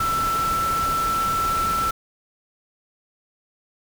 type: tone in noise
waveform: sine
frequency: 1333 Hz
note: E6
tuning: 19 cents sharp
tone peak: -20 dBFS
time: 0-1.91 s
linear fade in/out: 5 ms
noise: pink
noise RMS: -30 dBFS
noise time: 0-1.91 s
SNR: +7 dB
effects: none